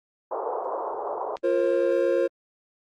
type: band-pass noise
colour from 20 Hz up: pink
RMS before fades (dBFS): -30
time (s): 0.31-1.36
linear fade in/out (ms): 5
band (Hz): 400 to 1100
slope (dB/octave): 48
type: click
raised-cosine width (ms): 0.2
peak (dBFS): -22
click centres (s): 1.369
type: chord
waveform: triangle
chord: F suspended fourth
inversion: none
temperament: equal with one note detuned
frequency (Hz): 349.2 / 466.2 / 535.2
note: F4 / Bb4 / C5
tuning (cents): 0 / 0 / +39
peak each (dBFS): -23 / -24 / -21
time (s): 1.43-2.28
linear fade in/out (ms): 20
effects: Opus 32 kbps